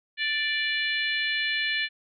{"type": "harmonic tone with a mistuned harmonic", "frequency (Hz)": 587.3, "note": "D5", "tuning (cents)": 0, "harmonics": [3, 4, 5, 6, 7], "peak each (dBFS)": [-28, -30, -32, -34, -35], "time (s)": [0.17, 1.89], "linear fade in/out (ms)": 50, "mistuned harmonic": 6, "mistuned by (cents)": -20, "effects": []}